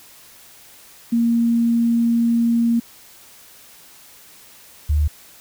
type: tone pair in turn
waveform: sine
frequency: 233.1 / 74.79 Hz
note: A#3 / D2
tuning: 0 / +32 cents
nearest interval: octave + minor sixth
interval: 1968 cents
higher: first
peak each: -14 dBFS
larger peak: neither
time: 1.12-2.8 / 4.89-5.08 s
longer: first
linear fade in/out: 10 ms
effects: white hiss -46 dBFS RMS until 5.4 s